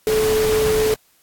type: tone in noise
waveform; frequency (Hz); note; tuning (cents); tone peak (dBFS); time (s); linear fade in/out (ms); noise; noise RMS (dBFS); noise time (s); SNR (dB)
sine; 433.8; A4; -25; -15; 0.07-0.94; 0; pink; -25; 0.07-0.94; +7
effects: white hiss -58 dBFS RMS until 1.22 s + AAC 64 kbps